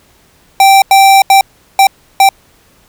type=tone bursts at uneven times; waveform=square; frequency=781 Hz; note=G5; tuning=7 cents flat; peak=-3 dBFS; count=5; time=0.6-0.82 / 0.91-1.22 / 1.3-1.41 / 1.79-1.87 / 2.2-2.29 s; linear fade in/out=2 ms; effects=pink hiss -48 dBFS RMS until 2.88 s